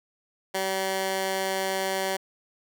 15% pulse tone with high-pass filter, 191.3 Hz, G3, 42 cents flat, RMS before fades -28 dBFS, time 0.54-2.17 s, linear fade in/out 10 ms, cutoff 430 Hz, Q 0.59, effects none

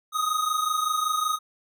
square tone pair together, 1240.7 / 1266 Hz, D#6 / D#6, -5 / +30 cents, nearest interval unison, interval 35 cents, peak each -26 / -28 dBFS, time 0.12-1.39 s, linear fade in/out 50 ms, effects none

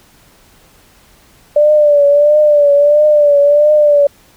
sine tone with vibrato, 587.3 Hz, D5, in tune, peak -5 dBFS, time 1.56-4.07 s, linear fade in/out 5 ms, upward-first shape triangle, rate 1.5 Hz, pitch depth 60 cents each way, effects pink hiss -47 dBFS RMS until 4.36 s

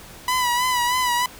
sawtooth tone with vibrato, 987.8 Hz, B5, in tune, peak -15 dBFS, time 0.28-1.26 s, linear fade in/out 2 ms, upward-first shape sine, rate 3.2 Hz, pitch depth 50 cents each way, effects pink hiss -42 dBFS RMS until 1.39 s

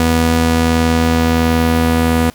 sawtooth tone pair together, 81.43 / 244.3 Hz, E2 / B3, -21 / -19 cents, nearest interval octave + perfect fifth, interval 1902 cents, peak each -11 dBFS, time 0-2.3 s, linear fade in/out 0 ms, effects pink hiss -44 dBFS RMS until 2.34 s

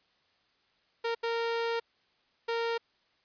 sawtooth tone bursts at uneven times, 462.7 Hz, A#4, 13 cents flat, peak -25 dBFS, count 3, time 1.04-1.15 / 1.23-1.8 / 2.48-2.78 s, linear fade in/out 10 ms, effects white hiss -70 dBFS RMS until 3.24 s + resampled to 11025 Hz

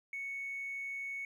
sine tone with hard clipping, 2217 Hz, C#7, in tune, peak -38 dBFS, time 0.13-1.25 s, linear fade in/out 2 ms, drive 1 dB, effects none

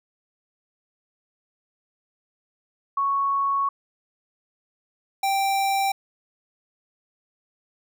sine / square tone pair in turn, 1108.7 / 783.7 Hz, C#6 / G5, 0 / -1 cents, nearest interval tritone, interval 601 cents, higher first, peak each -20 / -21 dBFS, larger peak first, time 2.97-3.69 / 5.23-5.92 s, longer first, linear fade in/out 5 ms, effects none

